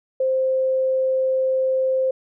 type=tone; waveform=sine; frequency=523.3 Hz; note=C5; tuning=in tune; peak=-17 dBFS; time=0.2-2.11 s; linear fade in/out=5 ms; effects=none